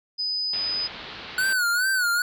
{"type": "tone", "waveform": "sine", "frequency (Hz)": 4997, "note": "D#8", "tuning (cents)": 7, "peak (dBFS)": -24, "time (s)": [0.18, 0.88], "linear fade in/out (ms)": 20}
{"type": "low-pass noise", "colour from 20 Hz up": "white", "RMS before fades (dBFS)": -39, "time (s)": [0.53, 1.53], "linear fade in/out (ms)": 2, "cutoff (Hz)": 4300, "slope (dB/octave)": 48}
{"type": "tone with vibrato", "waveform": "square", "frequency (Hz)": 1477, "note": "F#6", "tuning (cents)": -3, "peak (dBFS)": -21, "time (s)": [1.38, 2.22], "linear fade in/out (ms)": 2, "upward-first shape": "sine", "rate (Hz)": 2.4, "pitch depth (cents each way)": 100}
{"effects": []}